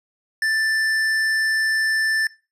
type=tone with tanh clipping; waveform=sine; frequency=1767 Hz; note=A6; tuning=7 cents sharp; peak=-20 dBFS; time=0.42-2.27 s; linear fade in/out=2 ms; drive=12 dB; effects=noise-tail reverb RT60 0.3 s tail -20 dB re dry + resampled to 32000 Hz